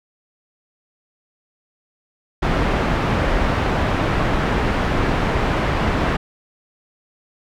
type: low-pass noise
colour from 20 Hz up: pink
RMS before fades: -19 dBFS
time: 2.42-6.17 s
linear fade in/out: 10 ms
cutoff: 2000 Hz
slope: 12 dB/octave
effects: none